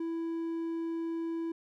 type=tone; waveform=triangle; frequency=330.8 Hz; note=E4; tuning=6 cents sharp; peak=-30 dBFS; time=0-1.52 s; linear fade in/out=5 ms; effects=none